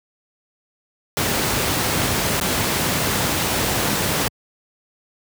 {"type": "noise with dropouts", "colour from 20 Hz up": "pink", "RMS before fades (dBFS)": -20, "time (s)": [1.17, 4.28], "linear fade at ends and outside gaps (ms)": 1, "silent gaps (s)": [2.4, 2.411], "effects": ["high-pass 80 Hz 12 dB/octave"]}